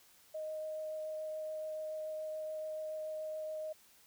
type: tone with vibrato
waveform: sine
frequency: 622.3 Hz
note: D#5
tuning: in tune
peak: -38 dBFS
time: 0.34-3.73 s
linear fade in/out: 10 ms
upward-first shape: triangle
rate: 7 Hz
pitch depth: 9 cents each way
effects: white hiss -64 dBFS RMS until 4.06 s